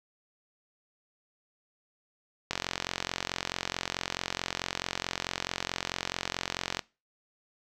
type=click train; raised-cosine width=0.2 ms; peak=-12 dBFS; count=192; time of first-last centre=2.51-6.793 s; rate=44.6 Hz; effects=noise-tail reverb RT60 0.3 s tail -22 dB re dry